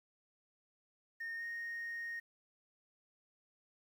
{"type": "tone with pitch glide", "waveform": "sine", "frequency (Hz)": [1836, 1858.4], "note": ["A#6", "A#6"], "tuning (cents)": [-27, -6], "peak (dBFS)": -38, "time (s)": [1.2, 2.2], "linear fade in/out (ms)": 10, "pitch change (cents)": 21, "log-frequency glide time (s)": [1.37, 1.43], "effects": ["tanh soft clip ceiling -37 dBFS", "11-bit"]}